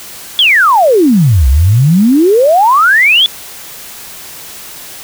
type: exponential two-way sweep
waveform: sine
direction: down then up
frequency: 3500 to 61.74 to 3500 Hz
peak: -4 dBFS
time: 0.39-3.26 s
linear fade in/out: 0 ms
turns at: 1.48 s
effects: white hiss -29 dBFS RMS until 5.03 s